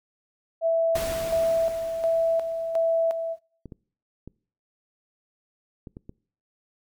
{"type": "tone with tremolo", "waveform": "sine", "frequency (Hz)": 659.3, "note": "E5", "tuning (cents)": 0, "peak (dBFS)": -18, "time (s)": [0.61, 3.37], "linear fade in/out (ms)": 50, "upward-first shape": "square", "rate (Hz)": 1.4, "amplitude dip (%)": 55}
{"type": "noise with exponential decay", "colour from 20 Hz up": "pink", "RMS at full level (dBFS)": -31, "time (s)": [0.95, 3.39], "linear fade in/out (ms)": 5, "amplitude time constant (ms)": 530}
{"type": "clicks", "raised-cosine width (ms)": 3, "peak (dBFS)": -26, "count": 6, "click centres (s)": [3.657, 3.722, 4.276, 5.872, 5.969, 6.094]}
{"effects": ["noise-tail reverb RT60 0.5 s tail -24 dB re dry", "MP3 96 kbps"]}